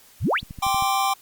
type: exponential sweep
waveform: sine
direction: up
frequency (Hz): 58 to 4978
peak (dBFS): -18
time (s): 0.2-0.41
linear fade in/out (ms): 50
type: click train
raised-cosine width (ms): 5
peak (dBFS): -23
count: 6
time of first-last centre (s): 0.43-0.824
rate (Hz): 12.7
type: chord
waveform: square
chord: G suspended fourth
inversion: none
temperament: equal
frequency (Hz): 784 / 1046.5 / 1174.7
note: G5 / C6 / D6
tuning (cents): 0 / 0 / 0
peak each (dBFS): -23 / -26 / -27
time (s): 0.62-1.14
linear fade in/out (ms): 10
effects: white hiss -52 dBFS RMS until 1.21 s + Opus 48 kbps